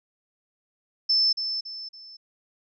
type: tone with echo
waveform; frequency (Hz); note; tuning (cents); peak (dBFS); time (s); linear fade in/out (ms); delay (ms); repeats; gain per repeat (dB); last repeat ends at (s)
sine; 5280; E8; +2; -18; 1.09-1.33; 10; 280; 3; -8; 2.17
effects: none